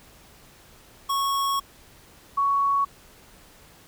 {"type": "tone pair in turn", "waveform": ["square", "sine"], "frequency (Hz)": [1104, 1116.2], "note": ["C#6", "C#6"], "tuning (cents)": [-7, 12], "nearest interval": "unison", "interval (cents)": 19, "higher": "second", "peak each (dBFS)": [-23, -19], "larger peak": "second", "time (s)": [[1.09, 1.6], [2.37, 2.85]], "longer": "first", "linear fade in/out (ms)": 10, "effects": ["pink hiss -52 dBFS RMS until 3.87 s"]}